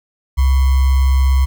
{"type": "tone with sample-and-hold", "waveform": "sine", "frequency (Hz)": 66.4, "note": "C2", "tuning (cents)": 26, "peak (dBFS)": -9, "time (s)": [0.37, 1.46], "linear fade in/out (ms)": 20, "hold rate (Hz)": 1050, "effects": []}